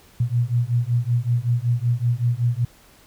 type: beating tone pair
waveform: sine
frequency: 117.6 / 122.9 Hz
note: A#2 / B2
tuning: +16 / -8 cents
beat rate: 5.3 Hz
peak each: -21 dBFS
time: 0.2-2.65 s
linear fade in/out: 5 ms
effects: pink hiss -52 dBFS RMS until 3.06 s